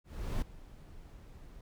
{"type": "noise with ADSR envelope", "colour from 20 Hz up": "brown", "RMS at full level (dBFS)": -32, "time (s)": [0.04, 1.61], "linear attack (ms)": 380, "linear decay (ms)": 4, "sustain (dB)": -19, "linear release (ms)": 3, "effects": []}